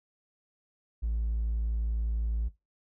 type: tone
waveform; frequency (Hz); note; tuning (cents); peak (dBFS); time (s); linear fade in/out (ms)
triangle; 55.9; A1; +28; -24; 1.02-2.49; 20
effects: noise-tail reverb RT60 0.2 s tail -17 dB re dry + tanh soft clip ceiling -23 dBFS